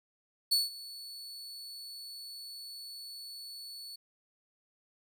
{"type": "tone with ADSR envelope", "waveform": "40% pulse", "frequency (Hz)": 4435, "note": "C#8", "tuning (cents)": 0, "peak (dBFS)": -22, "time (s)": [0.51, 3.96], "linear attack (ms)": 14, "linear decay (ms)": 170, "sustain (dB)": -20, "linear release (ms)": 7, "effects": []}